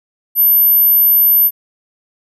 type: tone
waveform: sine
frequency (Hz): 13020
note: G#9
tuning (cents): -36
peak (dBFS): -7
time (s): 0.35-1.51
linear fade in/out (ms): 50
effects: none